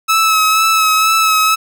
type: tone with vibrato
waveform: sawtooth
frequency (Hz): 1296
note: E6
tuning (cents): -30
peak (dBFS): -6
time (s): 0.08-1.56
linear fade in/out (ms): 20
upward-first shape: sine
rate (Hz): 2.1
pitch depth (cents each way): 25
effects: none